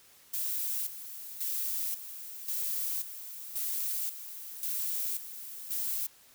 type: noise with tremolo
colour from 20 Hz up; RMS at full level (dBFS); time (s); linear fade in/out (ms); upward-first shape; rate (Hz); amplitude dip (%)
violet; -33; 0.33-6.07; 10; square; 0.93; 70
effects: white hiss -59 dBFS RMS until 6.34 s